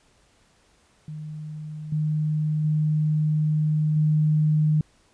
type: tone with level steps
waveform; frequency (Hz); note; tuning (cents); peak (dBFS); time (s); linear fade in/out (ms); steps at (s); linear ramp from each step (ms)
sine; 153.3; D#3; -25; -32 / -21 / -19 / -17; 1.08-4.81; 2; 1.92 / 2.64 / 3.96; 5
effects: pink hiss -61 dBFS RMS until 5.13 s + resampled to 22050 Hz